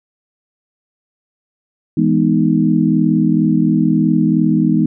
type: chord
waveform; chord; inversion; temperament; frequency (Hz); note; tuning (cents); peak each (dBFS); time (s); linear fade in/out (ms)
sine; E major seventh; none; equal; 164.81 / 207.7 / 246.9 / 311.1; E3 / G#3 / B3 / D#4; 0 / 0 / 0 / 0; -16; 1.97-4.86; 5
effects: none